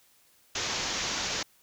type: low-pass noise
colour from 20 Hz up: white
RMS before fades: -32 dBFS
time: 0.55-1.43 s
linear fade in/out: 5 ms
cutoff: 6900 Hz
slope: 96 dB/octave
effects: white hiss -63 dBFS RMS until 1.62 s